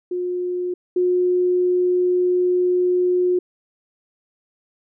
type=tone pair in turn; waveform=sine; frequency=358.8 / 360.5 Hz; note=F4 / F#4; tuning=+47 / -45 cents; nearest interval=unison; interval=8 cents; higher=second; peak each=-21 / -15 dBFS; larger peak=second; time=0.11-0.74 / 0.96-3.39 s; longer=second; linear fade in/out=5 ms; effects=none